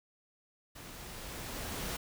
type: noise with level ramp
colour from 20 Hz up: pink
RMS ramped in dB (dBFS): -49 to -37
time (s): 0.75-1.97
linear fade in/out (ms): 10
effects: none